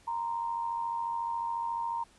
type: tone pair together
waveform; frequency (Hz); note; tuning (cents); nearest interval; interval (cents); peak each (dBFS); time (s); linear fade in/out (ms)
sine; 932.3 / 1026.4; A#5 / C6; 0 / -34; major second; 166; -31 / -39; 0.07-2.04; 10
effects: pink hiss -61 dBFS RMS until 2.18 s + resampled to 24000 Hz